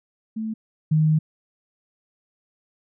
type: tone pair in turn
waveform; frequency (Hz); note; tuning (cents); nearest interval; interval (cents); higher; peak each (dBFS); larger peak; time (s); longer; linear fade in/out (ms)
sine; 220 / 155.56; A3 / D#3; 0 / 0; tritone; 600; first; -25 / -15; second; 0.36-0.54 / 0.91-1.19; second; 10
effects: none